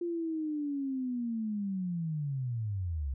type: linear sweep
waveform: sine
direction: down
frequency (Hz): 349.2 to 63.6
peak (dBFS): -31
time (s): 0.01-3.14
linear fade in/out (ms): 5
effects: none